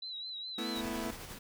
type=tone with vibrato; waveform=sine; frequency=3951 Hz; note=B7; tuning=in tune; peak=-39 dBFS; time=0.02-0.81 s; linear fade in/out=5 ms; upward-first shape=sine; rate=4.8 Hz; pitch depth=61 cents each way
type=chord; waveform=sawtooth; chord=A suspended second; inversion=none; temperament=equal; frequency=220 / 246.9 / 329.6 Hz; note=A3 / B3 / E4; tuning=0 / 0 / 0 cents; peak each=-36 dBFS; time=0.58-1.11 s; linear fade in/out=5 ms
type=noise with tremolo; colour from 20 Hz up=pink; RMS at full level=-44 dBFS; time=0.75-1.39 s; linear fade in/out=10 ms; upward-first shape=sine; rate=11 Hz; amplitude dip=40%
effects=none